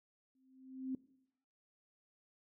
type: tone with exponential growth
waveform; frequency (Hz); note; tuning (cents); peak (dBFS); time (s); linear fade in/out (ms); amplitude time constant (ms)
sine; 261.6; C4; 0; -34; 0.35-0.95; 2; 130
effects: noise-tail reverb RT60 0.8 s tail -20 dB re dry